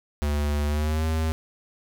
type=tone with pitch glide; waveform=square; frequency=73.42 to 79.6 Hz; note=D2 to D#2; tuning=0 to +40 cents; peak=-23 dBFS; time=0.22-1.32 s; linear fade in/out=0 ms; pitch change=+140 cents; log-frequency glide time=0.67-1.05 s; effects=none